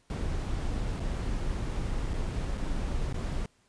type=noise with dropouts; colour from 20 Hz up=brown; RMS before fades=-31 dBFS; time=0.1-3.46 s; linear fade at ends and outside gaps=1 ms; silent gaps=0.997-1.002 / 2.134-2.138 / 2.573-2.577 / 3.126-3.143 s; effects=pink hiss -67 dBFS RMS until 3.68 s + resampled to 22050 Hz